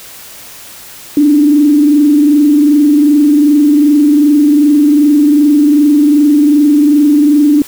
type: tone with frequency modulation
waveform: sine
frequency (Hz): 293.7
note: D4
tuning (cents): 0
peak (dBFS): -4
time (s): 1.17-7.62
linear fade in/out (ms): 2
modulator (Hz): 22.6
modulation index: 0.55
effects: white hiss -32 dBFS RMS until 7.67 s